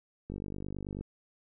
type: click train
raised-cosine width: 3 ms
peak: -26 dBFS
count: 36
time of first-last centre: 0.3-1.01 s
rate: 49.3 Hz
effects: none